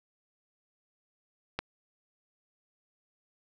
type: click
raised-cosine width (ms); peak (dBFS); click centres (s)
0.3; -15; 1.59
effects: none